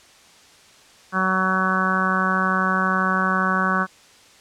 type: harmonic tone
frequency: 187.6 Hz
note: F#3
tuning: 24 cents sharp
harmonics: 1 / 2 / 3 / 4 / 5 / 6 / 7 / 8 / 9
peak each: -24 / -33 / -32 / -31 / -32 / -23 / -27 / -23 / -32 dBFS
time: 1.12-3.87 s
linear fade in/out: 50 ms
effects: white hiss -50 dBFS RMS until 4.4 s + low-pass 7000 Hz 12 dB/octave